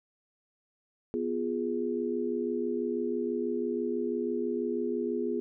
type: chord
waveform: sine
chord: F diminished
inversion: second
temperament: equal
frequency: 246.9 / 349.2 / 415.3 Hz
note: Cb4 / F4 / Ab4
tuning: 0 / 0 / 0 cents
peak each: -33 / -33 / -32 dBFS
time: 1.14-5.4 s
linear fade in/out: 0 ms
effects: none